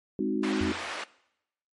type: chord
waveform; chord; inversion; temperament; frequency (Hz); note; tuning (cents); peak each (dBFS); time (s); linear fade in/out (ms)
sine; Ab dominant seventh; none; equal; 207.7 / 261.6 / 311.1 / 370; Ab3 / C4 / Eb4 / Gb4; 0 / 0 / 0 / 0; -31; 0.19-0.72; 2
type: band-pass noise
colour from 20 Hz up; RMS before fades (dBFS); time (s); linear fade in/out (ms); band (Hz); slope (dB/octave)
white; -36; 0.43-1.04; 5; 450 to 2400; 12
type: tone with exponential decay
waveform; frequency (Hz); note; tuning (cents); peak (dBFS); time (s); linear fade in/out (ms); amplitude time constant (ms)
triangle; 87.31; F2; 0; -26; 0.61-0.92; 0; 67
effects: noise-tail reverb RT60 0.8 s tail -20 dB re dry + MP3 48 kbps